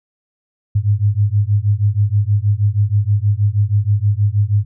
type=beating tone pair; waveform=sine; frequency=100 / 106.3 Hz; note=G2 / G#2; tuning=+35 / +41 cents; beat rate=6.3 Hz; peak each=-15 dBFS; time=0.75-4.65 s; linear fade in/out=10 ms; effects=none